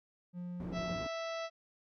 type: tone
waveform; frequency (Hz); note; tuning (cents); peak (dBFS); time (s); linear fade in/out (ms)
triangle; 177.2; F3; +25; -37; 0.33-0.99; 50
type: low-pass noise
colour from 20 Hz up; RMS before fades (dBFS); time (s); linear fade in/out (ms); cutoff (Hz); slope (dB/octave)
white; -44; 0.6-1.07; 2; 340; 12
type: harmonic tone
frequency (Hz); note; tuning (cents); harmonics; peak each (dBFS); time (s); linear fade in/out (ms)
659.3; E5; 0; 1 / 2 / 3 / 4 / 5 / 6 / 7 / 8 / 9; -38 / -44 / -48 / -50 / -52 / -54 / -55 / -56 / -57; 0.72-1.5; 50
effects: none